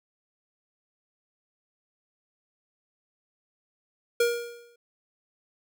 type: tone with exponential decay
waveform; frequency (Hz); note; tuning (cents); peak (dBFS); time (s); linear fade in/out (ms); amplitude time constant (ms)
square; 473.9; A#4; +28; -19; 4.2-4.76; 5; 120
effects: none